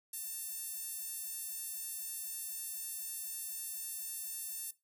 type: tone with high-pass filter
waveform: sawtooth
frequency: 896 Hz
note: A5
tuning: 31 cents sharp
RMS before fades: -42 dBFS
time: 0.13-4.71 s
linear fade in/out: 5 ms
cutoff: 9800 Hz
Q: 1.3
effects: noise-tail reverb RT60 0.2 s tail -17 dB re dry